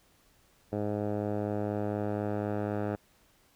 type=tone with low-pass filter sweep; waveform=10% pulse; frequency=104.1 Hz; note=G#2; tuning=5 cents sharp; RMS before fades=-32 dBFS; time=0.72-2.96 s; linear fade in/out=10 ms; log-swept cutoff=660 to 1100 Hz; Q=1.2; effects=pink hiss -65 dBFS RMS until 3.55 s